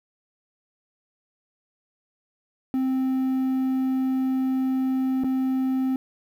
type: tone with dropouts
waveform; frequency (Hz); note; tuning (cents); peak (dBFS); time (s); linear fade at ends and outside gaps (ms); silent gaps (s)
triangle; 261.6; C4; 0; -19; 2.74-5.96; 1; 5.237-5.244
effects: 9-bit